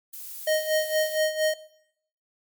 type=noise; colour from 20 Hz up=violet; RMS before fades=-38 dBFS; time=0.13-1.18 s; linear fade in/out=5 ms
type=tone with tremolo; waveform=square; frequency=622.3 Hz; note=D#5; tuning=in tune; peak=-20 dBFS; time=0.47-1.54 s; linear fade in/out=5 ms; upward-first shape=sine; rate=4.3 Hz; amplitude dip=75%
effects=noise-tail reverb RT60 0.7 s tail -17 dB re dry + MP3 96 kbps